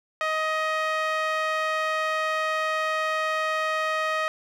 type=tone with band-pass filter; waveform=sawtooth; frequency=628 Hz; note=D#5; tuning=16 cents sharp; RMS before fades=-26 dBFS; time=0.21-4.28 s; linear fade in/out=0 ms; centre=1600 Hz; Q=1.3; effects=none